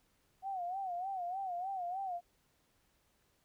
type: tone with vibrato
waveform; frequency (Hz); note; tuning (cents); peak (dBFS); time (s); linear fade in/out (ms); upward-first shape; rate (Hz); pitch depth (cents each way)
sine; 740; F#5; 0; -36; 0.42-2.21; 50; sine; 3.3; 110
effects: pink hiss -74 dBFS RMS until 3.44 s